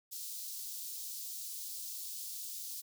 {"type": "high-pass noise", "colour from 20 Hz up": "white", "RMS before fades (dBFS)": -43, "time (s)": [0.11, 2.82], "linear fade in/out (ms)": 20, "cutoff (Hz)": 4100, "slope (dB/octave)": 24, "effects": []}